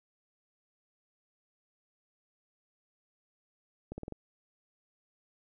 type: accelerating click train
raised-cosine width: 2 ms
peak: -26 dBFS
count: 5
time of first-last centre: 3.92-4.123 s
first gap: 60 ms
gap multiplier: 0.89
effects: none